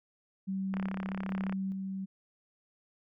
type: tone with tremolo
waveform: sine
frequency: 192.1 Hz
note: G3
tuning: 35 cents flat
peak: -31 dBFS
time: 0.47-2.06 s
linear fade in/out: 20 ms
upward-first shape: square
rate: 1.2 Hz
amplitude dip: 30%
type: click train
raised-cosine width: 0.5 ms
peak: -24 dBFS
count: 28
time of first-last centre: 0.74-1.525 s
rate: 34.4 Hz
effects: none